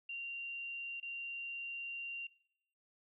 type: tone with dropouts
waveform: sine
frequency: 2768 Hz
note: F7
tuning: 16 cents flat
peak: -40 dBFS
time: 0.09-2.27 s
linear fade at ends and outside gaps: 5 ms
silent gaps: 1.001-1.027 s
effects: noise-tail reverb RT60 0.7 s tail -20 dB re dry